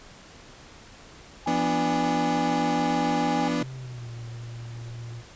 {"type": "tone with vibrato", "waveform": "sine", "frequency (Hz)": 819, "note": "G#5", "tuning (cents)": -24, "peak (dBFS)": -26, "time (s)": [1.46, 3.48], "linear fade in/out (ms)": 5, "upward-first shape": "sine", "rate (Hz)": 11, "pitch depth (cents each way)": 10}
{"type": "chord", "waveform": "35% pulse", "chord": "B diminished", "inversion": "second", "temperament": "equal with one note detuned", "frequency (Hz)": [171.32, 246.9, 293.7], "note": ["F3", "B3", "D4"], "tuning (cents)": [-33, 0, 0], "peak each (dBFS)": [-29, -26, -26], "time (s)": [1.47, 3.63], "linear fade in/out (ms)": 5}
{"type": "tone with pitch glide", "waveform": "triangle", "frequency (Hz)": [130.81, 117.21], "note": ["C3", "A#2"], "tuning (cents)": [0, 10], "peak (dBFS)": -33, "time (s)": [3.58, 5.23], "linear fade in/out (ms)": 50, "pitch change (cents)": -190, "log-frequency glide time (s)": [3.76, 4.08]}
{"effects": ["pink hiss -48 dBFS RMS until 5.35 s", "resampled to 16000 Hz"]}